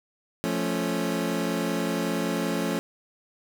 25% pulse chord, F augmented, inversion none, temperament equal, 174.61 / 220 / 277.2 Hz, F3 / A3 / C#4, 0 / 0 / 0 cents, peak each -26 dBFS, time 0.44-2.79 s, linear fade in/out 0 ms, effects none

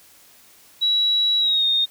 sine tone with pitch glide, 3900 to 3687 Hz, B7 to A#7, -23 to -20 cents, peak -16 dBFS, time 0.81-1.86 s, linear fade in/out 20 ms, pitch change -97 cents, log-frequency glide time 1.39-1.65 s, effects white hiss -51 dBFS RMS until 1.9 s

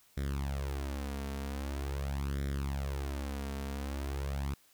sawtooth tone with flanger, 69.3 Hz, C#2, in tune, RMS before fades -36 dBFS, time 0.17-4.54 s, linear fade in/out 5 ms, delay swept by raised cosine 0.54 to 4.44 ms, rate 0.44 Hz, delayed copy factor +0.75, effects white hiss -65 dBFS RMS until 4.73 s

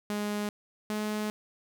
sawtooth tone pair in turn, 207.7 / 212.2 Hz, G#3 / G#3, 0 / +38 cents, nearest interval unison, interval 38 cents, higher second, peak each -26 / -26 dBFS, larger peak neither, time 0.1-0.49 / 0.9-1.3 s, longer second, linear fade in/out 0 ms, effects none

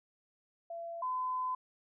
sine tone pair in turn, 676 / 1016.7 Hz, E5 / B5, +43 / +50 cents, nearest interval perfect fifth, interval 707 cents, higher second, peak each -39 / -32 dBFS, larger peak second, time 0.7-1.02 / 1.02-1.55 s, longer second, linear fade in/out 5 ms, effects none

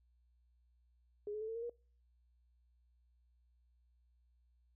sine tone with pitch steps, 415 / 426.4 / 438.2 / 450.2 / 462.6 / 475.3 Hz, G#4 / G#4 / A4 / A4 / A#4 / A#4, -1 / +46 / -7 / +40 / -13 / +34 cents, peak -39 dBFS, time 1.27-1.696 s, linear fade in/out 2 ms, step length 71 ms, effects noise-tail reverb RT60 0.4 s tail -25 dB re dry + added 60 Hz sine -69 dBFS peak until 4.75 s

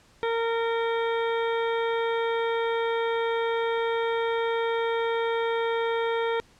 harmonic tone, 459.8 Hz, A#4, 24 cents flat, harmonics 1 / 2 / 3 / 4 / 5 / 7 / 8, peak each -25 / -31 / -35 / -37 / -39 / -42 / -43 dBFS, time 0.23-6.4 s, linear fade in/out 0 ms, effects pink hiss -58 dBFS RMS until 6.59 s + low-pass 8000 Hz 12 dB/octave

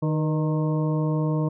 harmonic tone with a mistuned harmonic, 154.2 Hz, D#3, 15 cents flat, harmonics 1 / 2 / 3 / 4 / 6 / 7, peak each -22 / -28 / -32 / -34 / -38 / -39 dBFS, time 0.02-1.49 s, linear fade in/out 10 ms, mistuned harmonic 3, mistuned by +56 cents, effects none

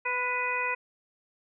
harmonic tone with a mistuned harmonic, 497.4 Hz, B4, 12 cents sharp, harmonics 1 / 2 / 3 / 4 / 5, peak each -37 / -32 / -36 / -33 / -31 dBFS, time 0.05-0.75 s, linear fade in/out 10 ms, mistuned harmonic 3, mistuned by -28 cents, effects none

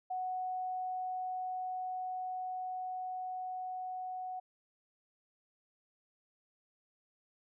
sine tone with level ramp, 740 Hz, F#5, in tune, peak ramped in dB -34 to -38 dBFS, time 0.1-4.4 s, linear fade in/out 10 ms, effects none

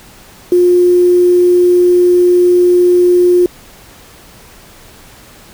sine tone with quantisation, 356.1 Hz, F4, 34 cents sharp, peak -5 dBFS, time 0.52-3.46 s, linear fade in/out 2 ms, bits 5, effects pink hiss -39 dBFS RMS until 5.53 s

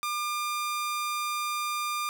sawtooth tone, 1200 Hz, D6, 37 cents sharp, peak -25 dBFS, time 0.03-2.09 s, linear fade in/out 0 ms, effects none

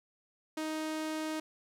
sawtooth tone, 312.6 Hz, D#4, 8 cents sharp, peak -30 dBFS, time 0.57-1.4 s, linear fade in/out 5 ms, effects low-pass 12000 Hz 12 dB/octave + 12-bit

